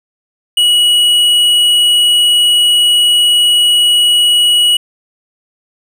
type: tone with tanh clipping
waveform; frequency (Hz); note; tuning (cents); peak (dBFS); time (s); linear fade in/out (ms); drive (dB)
sine; 2919; F#7; -24; -8; 0.57-4.77; 5; 10
effects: none